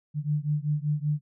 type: beating tone pair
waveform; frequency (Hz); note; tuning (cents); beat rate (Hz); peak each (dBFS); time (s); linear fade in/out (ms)
sine; 146.83 / 152.03; D3 / D#3; 0 / -40; 5.2; -27 / -28; 0.14-1.21; 50
effects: none